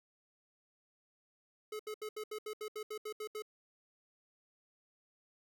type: tone bursts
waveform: square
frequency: 427.6 Hz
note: A4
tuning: 49 cents flat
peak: -40 dBFS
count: 12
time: 1.72-3.422 s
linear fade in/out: 5 ms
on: 74 ms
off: 74 ms
effects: none